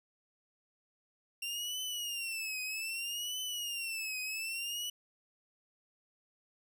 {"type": "tone with vibrato", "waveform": "sawtooth", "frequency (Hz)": 2757, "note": "F7", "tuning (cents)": -23, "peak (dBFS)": -33, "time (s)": [1.42, 4.9], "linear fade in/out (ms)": 5, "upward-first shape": "triangle", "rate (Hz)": 0.63, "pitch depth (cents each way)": 170, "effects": []}